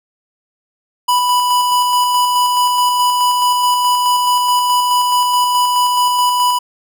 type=tone with tremolo; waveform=square; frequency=987.8 Hz; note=B5; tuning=in tune; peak=-11 dBFS; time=1.08-6.59 s; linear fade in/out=10 ms; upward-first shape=square; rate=4.7 Hz; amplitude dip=25%; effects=none